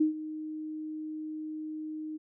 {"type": "tone with ADSR envelope", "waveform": "sine", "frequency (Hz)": 310, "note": "D#4", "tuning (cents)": -6, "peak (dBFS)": -20, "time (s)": [0, 2.18], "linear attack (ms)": 10, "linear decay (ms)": 120, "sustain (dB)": -15, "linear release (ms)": 21, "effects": []}